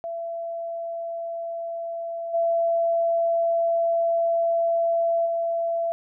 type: tone with level steps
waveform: sine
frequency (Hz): 672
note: E5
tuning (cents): +33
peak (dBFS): -28 / -19 / -22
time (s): 0.04-5.92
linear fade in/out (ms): 0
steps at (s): 2.33 / 5.25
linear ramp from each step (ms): 20
effects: none